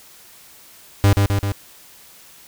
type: tone with echo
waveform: 45% pulse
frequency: 100 Hz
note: G2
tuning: 35 cents sharp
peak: -10 dBFS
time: 1.04-1.13 s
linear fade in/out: 0 ms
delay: 130 ms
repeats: 3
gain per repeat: -3 dB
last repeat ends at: 1.52 s
effects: white hiss -46 dBFS RMS until 2.47 s